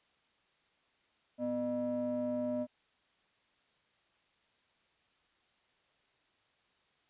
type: ring-modulated tone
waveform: triangle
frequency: 179.4 Hz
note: F3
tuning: 47 cents sharp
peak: -27 dBFS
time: 1.38-2.67 s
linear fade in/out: 50 ms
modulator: 428 Hz
effects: white hiss -72 dBFS RMS until 7.09 s + resampled to 8000 Hz